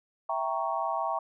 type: chord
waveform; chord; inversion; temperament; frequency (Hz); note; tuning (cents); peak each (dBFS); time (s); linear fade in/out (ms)
sine; E diminished seventh; none; equal; 659.3 / 784 / 932.3 / 1108.7; E5 / G5 / Bb5 / Db6; 0 / 0 / 0 / 0; -33; 0.29-1.19; 5
effects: none